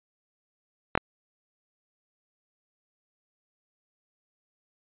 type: clicks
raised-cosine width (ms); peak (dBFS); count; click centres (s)
0.5; -7; 2; 0.953 / 0.976
effects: resampled to 8000 Hz